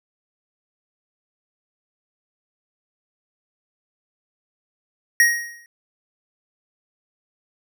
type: tone with exponential decay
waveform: square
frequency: 1882 Hz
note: A#6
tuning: 16 cents sharp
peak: -10 dBFS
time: 5.2-5.66 s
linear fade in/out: 1 ms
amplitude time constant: 100 ms
effects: none